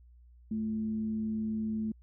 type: tone with frequency modulation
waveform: sine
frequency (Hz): 218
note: A3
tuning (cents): -16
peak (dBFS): -30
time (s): 0.51-1.92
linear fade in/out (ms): 5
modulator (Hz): 126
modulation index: 0.24
effects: added 60 Hz sine -54 dBFS peak until 2.02 s